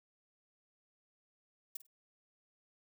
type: noise with echo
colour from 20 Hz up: violet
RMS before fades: -40 dBFS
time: 1.75-1.77 s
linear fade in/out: 5 ms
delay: 49 ms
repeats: 2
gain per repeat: -15 dB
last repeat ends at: 1.868 s
effects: none